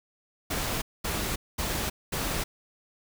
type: noise bursts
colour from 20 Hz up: pink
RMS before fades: -30 dBFS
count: 4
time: 0.5-2.44 s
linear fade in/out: 10 ms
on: 320 ms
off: 220 ms
effects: none